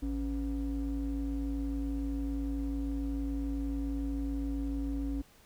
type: ring-modulated tone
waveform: triangle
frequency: 112.5 Hz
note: A2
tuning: 39 cents sharp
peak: -26 dBFS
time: 0.02-5.22 s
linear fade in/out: 10 ms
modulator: 166 Hz
effects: pink hiss -61 dBFS RMS until 5.45 s